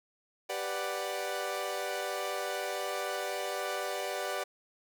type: chord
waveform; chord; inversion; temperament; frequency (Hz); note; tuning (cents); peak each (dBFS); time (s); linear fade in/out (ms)
sawtooth; G major seventh; none; equal; 392 / 493.9 / 587.3 / 740; G4 / B4 / D5 / F#5; 0 / 0 / 0 / 0; -36 / -36 / -33 / -35; 0.49-4.44; 10
effects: none